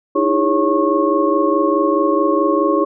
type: tone cluster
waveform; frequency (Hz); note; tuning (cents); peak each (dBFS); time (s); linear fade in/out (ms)
sine; 306.1 / 330.8 / 404.9 / 554 / 1092; D#4 / E4 / G#4 / C#5 / C#6; -28 / +6 / -44 / -1 / -26; -19; 0.15-2.85; 10
effects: none